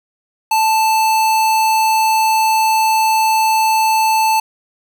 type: tone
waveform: square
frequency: 880 Hz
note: A5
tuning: in tune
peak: -12 dBFS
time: 0.51-4.4 s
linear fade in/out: 5 ms
effects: 7-bit